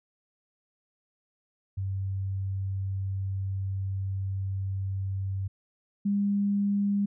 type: tone pair in turn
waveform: sine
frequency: 96.6 / 201.7 Hz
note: G2 / G3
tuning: -25 / +50 cents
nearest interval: octave + minor second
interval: 1275 cents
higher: second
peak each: -28 / -23 dBFS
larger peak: second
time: 1.77-5.48 / 6.05-7.06 s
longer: first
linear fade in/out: 10 ms
effects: none

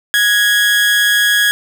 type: tone with amplitude modulation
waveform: 30% pulse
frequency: 1663 Hz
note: G#6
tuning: 2 cents sharp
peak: -5 dBFS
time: 0.14-1.51 s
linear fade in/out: 0 ms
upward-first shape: sine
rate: 212 Hz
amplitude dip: 50%
effects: none

